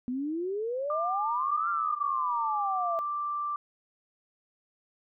sine exponential two-way sweep, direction up then down, 242.4 to 1398 to 655 Hz, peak -29 dBFS, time 0.08-2.99 s, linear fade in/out 0 ms, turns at 1.69 s
sine tone with pitch glide, 1192 to 1176.3 Hz, D6 to D6, +25 to +2 cents, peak -29 dBFS, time 0.9-3.56 s, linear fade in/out 2 ms, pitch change -23 cents, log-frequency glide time 1.28-2.49 s
effects none

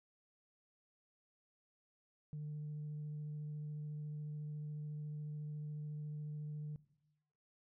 sine tone with vibrato, 150 Hz, D3, 37 cents sharp, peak -40 dBFS, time 2.33-6.76 s, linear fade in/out 0 ms, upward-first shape triangle, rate 14 Hz, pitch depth 11 cents each way, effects noise-tail reverb RT60 0.9 s tail -19 dB re dry + tanh soft clip ceiling -39 dBFS

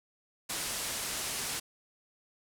white low-pass noise, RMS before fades -36 dBFS, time 0.49-1.6 s, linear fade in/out 10 ms, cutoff 11000 Hz, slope 24 dB/octave, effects none

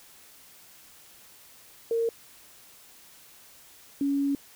sine tone pair in turn, 460 / 280.2 Hz, A#4 / C#4, -23 / +19 cents, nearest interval major sixth, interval 858 cents, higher first, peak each -23 dBFS, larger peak neither, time 1.91-2.09 / 4.01-4.35 s, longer second, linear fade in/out 2 ms, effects white hiss -53 dBFS RMS until 4.55 s

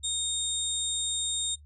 sine tone cluster, 3697 / 7370 / 8730 Hz, A#7 / A#8 / C#9, -15 / -21 / -28 cents, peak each -30 / -33 / -34 dBFS, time 0.03-1.56 s, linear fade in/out 20 ms, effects noise-tail reverb RT60 0.1 s tail -22 dB re dry + added 74 Hz sine -49 dBFS peak until 1.65 s

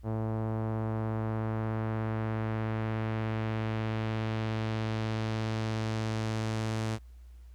sawtooth tone with low-pass filter sweep, 110.4 Hz, A2, 6 cents sharp, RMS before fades -32 dBFS, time 0.03-6.99 s, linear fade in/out 50 ms, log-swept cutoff 820 to 8100 Hz, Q 0.99, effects added 60 Hz sine -47 dBFS peak until 7.54 s + pink hiss -70 dBFS RMS until 7.54 s

